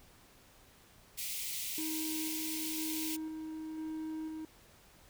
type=high-pass noise; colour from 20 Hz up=white; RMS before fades=-39 dBFS; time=1.17-3.17 s; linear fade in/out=20 ms; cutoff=2000 Hz; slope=96 dB/octave
type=tone with tremolo; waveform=triangle; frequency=315.1 Hz; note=D#4; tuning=22 cents sharp; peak=-35 dBFS; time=1.78-4.45 s; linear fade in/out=2 ms; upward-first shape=square; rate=1 Hz; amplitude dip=25%
effects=pink hiss -61 dBFS RMS until 5.09 s